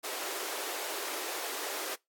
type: high-pass noise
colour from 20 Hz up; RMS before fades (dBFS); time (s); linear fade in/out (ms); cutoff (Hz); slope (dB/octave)
pink; -37; 0.03-1.96; 20; 330; 48
effects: noise-tail reverb RT60 0.2 s tail -25 dB re dry + AAC 64 kbps